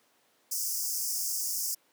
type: high-pass noise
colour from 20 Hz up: pink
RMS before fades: -32 dBFS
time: 0.51-1.75 s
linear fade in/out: 10 ms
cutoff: 5000 Hz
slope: 96 dB/octave
effects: pink hiss -67 dBFS RMS until 1.92 s + high-pass 300 Hz 12 dB/octave